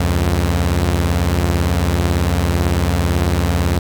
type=beating tone pair; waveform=sawtooth; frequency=70.3 / 88.3 Hz; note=C#2 / F2; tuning=+25 / +20 cents; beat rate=18 Hz; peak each=-14 / -12 dBFS; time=0-3.79 s; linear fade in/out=5 ms; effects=7-bit